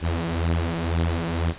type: beating tone pair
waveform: sawtooth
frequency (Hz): 82.41 / 84.41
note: E2 / E2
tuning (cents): 0 / +42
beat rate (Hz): 2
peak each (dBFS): -21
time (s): 0.01-1.54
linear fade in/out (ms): 50
effects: pink hiss -41 dBFS RMS until 1.58 s + resampled to 8000 Hz